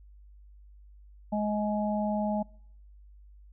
harmonic tone, 210 Hz, G#3, 19 cents sharp, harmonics 1 / 3 / 4, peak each -28 / -32 / -34 dBFS, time 1.32-2.43 s, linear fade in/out 10 ms, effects noise-tail reverb RT60 0.7 s tail -26 dB re dry + added 50 Hz sine -50 dBFS peak until 3.52 s

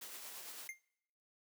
white noise with tremolo, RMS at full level -48 dBFS, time 0.01-0.68 s, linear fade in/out 10 ms, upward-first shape sine, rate 8.9 Hz, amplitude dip 30%
square tone with exponential decay, 2111 Hz, C7, 15 cents sharp, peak -39 dBFS, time 0.69-0.79 s, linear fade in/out 1 ms, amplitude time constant 21 ms
effects noise-tail reverb RT60 0.8 s tail -24 dB re dry + high-pass 300 Hz 12 dB/octave

